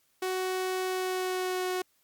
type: tone with pitch glide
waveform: sawtooth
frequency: 372.2 to 367.5 Hz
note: F#4 to F#4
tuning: +10 to -12 cents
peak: -25 dBFS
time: 0.22-1.82 s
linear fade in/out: 5 ms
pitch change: -22 cents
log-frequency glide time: 0.84-1.68 s
effects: white hiss -70 dBFS RMS until 2.03 s + Opus 48 kbps